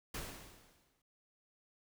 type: noise with exponential decay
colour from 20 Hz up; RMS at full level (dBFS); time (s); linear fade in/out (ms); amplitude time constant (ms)
pink; -41; 0.14-1.02; 5; 190
effects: none